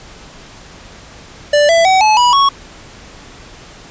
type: tone with pitch steps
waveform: square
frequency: 587.3 / 666.9 / 757.2 / 859.9 / 976.4 / 1108.7 Hz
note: D5 / E5 / F#5 / A5 / B5 / C#6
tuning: 0 / +20 / +40 / -40 / -20 / 0 cents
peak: -8 dBFS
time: 1.53-2.49 s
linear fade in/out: 5 ms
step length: 160 ms
effects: pink hiss -37 dBFS RMS until 3.9 s + resampled to 16000 Hz